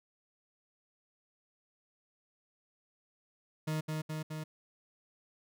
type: tone with echo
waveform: 40% pulse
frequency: 155.56 Hz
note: D#3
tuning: in tune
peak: -31 dBFS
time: 3.67-3.81 s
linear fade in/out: 10 ms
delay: 210 ms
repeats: 3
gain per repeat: -2 dB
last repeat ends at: 4.44 s
effects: none